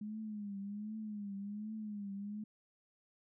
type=tone with vibrato; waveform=sine; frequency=207.7 Hz; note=G#3; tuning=in tune; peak=-40 dBFS; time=0.01-2.44 s; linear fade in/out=5 ms; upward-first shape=triangle; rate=1.3 Hz; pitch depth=100 cents each way; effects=none